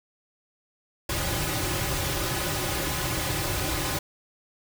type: noise with comb filter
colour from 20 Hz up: pink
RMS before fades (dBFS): -28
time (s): 1.09-3.99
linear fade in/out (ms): 5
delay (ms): 4.4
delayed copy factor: -0.95
effects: none